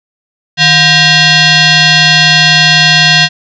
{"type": "tone with frequency modulation", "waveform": "sine", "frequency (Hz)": 712, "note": "F5", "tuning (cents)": 33, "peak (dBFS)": -3, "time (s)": [0.57, 3.29], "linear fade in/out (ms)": 50, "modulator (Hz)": 868, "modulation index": 4.9, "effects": []}